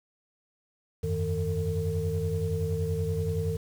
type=tone cluster; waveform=sine; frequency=86.5 / 97.1 / 157.8 / 451.9 Hz; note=F2 / G2 / D#3 / A4; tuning=-16 / -16 / +25 / +46 cents; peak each=-31 dBFS; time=1.03-3.57 s; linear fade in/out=10 ms; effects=tanh soft clip ceiling -18 dBFS + 8-bit